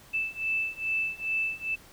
sine beating tone pair, 2637 / 2639.4 Hz, E7 / E7, 0 / +2 cents, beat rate 2.4 Hz, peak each -31 / -30 dBFS, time 0.13-1.76 s, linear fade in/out 20 ms, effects pink hiss -53 dBFS RMS until 1.92 s

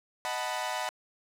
sawtooth chord, B dominant seventh, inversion first, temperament equal with one note detuned, 622.3 / 743 / 880 / 987.8 Hz, D#5 / F#5 / A5 / B5, 0 / +7 / 0 / 0 cents, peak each -34 / -32 / -34 / -32 dBFS, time 0.25-0.89 s, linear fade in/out 0 ms, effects low-pass 10000 Hz 12 dB/octave + 9-bit

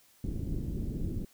pink low-pass noise, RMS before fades -34 dBFS, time 0.24-1.25 s, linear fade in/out 2 ms, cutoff 330 Hz, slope 24 dB/octave, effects white hiss -63 dBFS RMS until 1.33 s

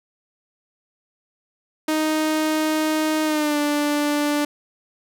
sawtooth tone with pitch glide, 311.1 to 293.6 Hz, D#4 to D4, 0 to 0 cents, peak -15 dBFS, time 1.88-4.45 s, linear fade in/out 5 ms, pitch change -100 cents, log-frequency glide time 3.24-3.58 s, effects none

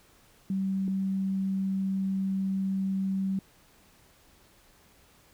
sine tone pair in turn, 192.4 / 192.4 Hz, G3 / G3, -32 / -32 cents, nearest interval unison, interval 0 cents, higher neither, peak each -26 dBFS, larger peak neither, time 0.5-0.88 / 0.88-3.39 s, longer second, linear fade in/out 2 ms, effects pink hiss -60 dBFS RMS until 5.33 s

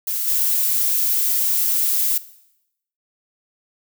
violet noise with level steps, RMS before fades -23 / -19 dBFS, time 0.07-2.18 s, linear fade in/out 5 ms, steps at 0.27 s, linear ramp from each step 5 ms, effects noise-tail reverb RT60 0.8 s tail -17 dB re dry

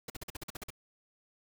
pink noise bursts, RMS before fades -41 dBFS, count 10, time 0.08-0.704 s, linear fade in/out 5 ms, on 21 ms, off 46 ms, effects none

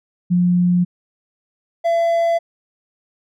sine / triangle tone pair in turn, 177.6 / 673.8 Hz, F3 / E5, +29 / +38 cents, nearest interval octave + major seventh, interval 2309 cents, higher second, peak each -12 dBFS, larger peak neither, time 0.3-0.85 / 1.84-2.39 s, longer neither, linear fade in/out 20 ms, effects none

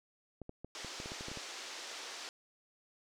clicks, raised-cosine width 2 ms, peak -31 dBFS, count 11, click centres 0.417 / 0.494 / 0.646 / 0.847 / 1.001 / 1.059 / 1.119 / 1.209 / 1.284 / 1.316 / 1.373 s
white band-pass noise, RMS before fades -46 dBFS, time 0.75-2.29 s, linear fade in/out 0 ms, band 320 to 6300 Hz, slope 24 dB/octave
effects none

